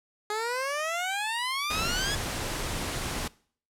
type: exponential sweep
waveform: 15% pulse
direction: up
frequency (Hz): 415.3 to 1708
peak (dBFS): -22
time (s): 0.3-2.15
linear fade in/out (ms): 2
type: noise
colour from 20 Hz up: pink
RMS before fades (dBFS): -32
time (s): 1.7-3.28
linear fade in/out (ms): 5
effects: noise-tail reverb RT60 0.5 s tail -22 dB re dry + low-pass 11000 Hz 12 dB/octave